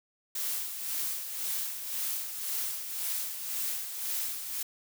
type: noise with tremolo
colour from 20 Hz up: blue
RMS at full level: -32 dBFS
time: 0.35-4.63 s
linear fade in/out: 5 ms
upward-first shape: sine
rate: 1.9 Hz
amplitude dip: 55%
effects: none